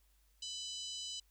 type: harmonic tone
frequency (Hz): 997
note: B5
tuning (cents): +16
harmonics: 3 / 4 / 5 / 6 / 7 / 8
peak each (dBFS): -45 / -47 / -49 / -51 / -52 / -53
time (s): 0.42-1.2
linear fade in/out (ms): 5
effects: added 50 Hz sine -68 dBFS peak until 1.3 s + white hiss -75 dBFS RMS until 1.3 s